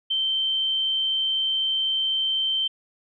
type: tone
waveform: sine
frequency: 3114 Hz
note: G7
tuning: 12 cents flat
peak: -21 dBFS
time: 0.1-2.68 s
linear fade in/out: 10 ms
effects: none